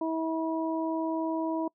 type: harmonic tone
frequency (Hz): 323.1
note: E4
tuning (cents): -35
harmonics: 1 / 2 / 3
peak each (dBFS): -29 / -34 / -35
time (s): 0.01-1.68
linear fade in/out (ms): 5
effects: noise-tail reverb RT60 0.1 s tail -25 dB re dry